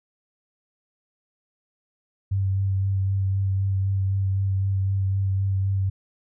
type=tone with vibrato; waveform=sine; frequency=96.9 Hz; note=G2; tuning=20 cents flat; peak=-20 dBFS; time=2.31-5.9 s; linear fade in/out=10 ms; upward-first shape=sine; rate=3.9 Hz; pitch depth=17 cents each way; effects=none